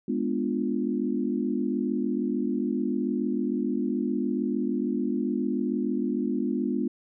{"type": "chord", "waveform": "sine", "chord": "G# diminished seventh", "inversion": "none", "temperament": "equal", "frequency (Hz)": [207.7, 246.9, 293.7, 349.2], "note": ["G#3", "B3", "D4", "F4"], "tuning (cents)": [0, 0, 0, 0], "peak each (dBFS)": [-30, -28, -31, -32], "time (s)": [0.08, 6.88], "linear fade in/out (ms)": 5, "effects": []}